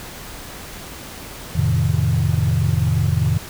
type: chord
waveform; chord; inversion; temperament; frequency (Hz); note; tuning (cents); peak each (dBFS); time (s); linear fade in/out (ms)
sine; F dominant seventh; none; equal with one note detuned; 87.31 / 110 / 130.28 / 155.56; F2 / A2 / C3 / Eb3; 0 / 0 / -7 / 0; -20; 1.55-3.38; 10
effects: tanh soft clip ceiling -7 dBFS + pink hiss -35 dBFS RMS until 3.49 s